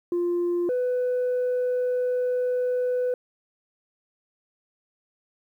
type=tone pair in turn; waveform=sine; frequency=349.2 / 498.4 Hz; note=F4 / B4; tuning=0 / +16 cents; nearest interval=tritone; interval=616 cents; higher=second; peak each=-20 dBFS; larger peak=neither; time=0.12-0.69 / 0.69-3.14 s; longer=second; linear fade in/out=2 ms; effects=tanh soft clip ceiling -20 dBFS + 10-bit